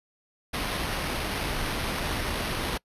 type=noise with sample-and-hold; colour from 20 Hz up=pink; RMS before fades=-30 dBFS; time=0.53-2.78 s; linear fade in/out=10 ms; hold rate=7350 Hz; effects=noise-tail reverb RT60 0.1 s tail -25 dB re dry + resampled to 32000 Hz